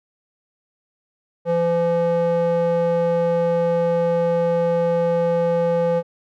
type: tone with band-pass filter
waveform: square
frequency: 170 Hz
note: F3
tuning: 46 cents flat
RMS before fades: -19 dBFS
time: 1.45-6.03 s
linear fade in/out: 50 ms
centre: 530 Hz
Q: 2.5
effects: none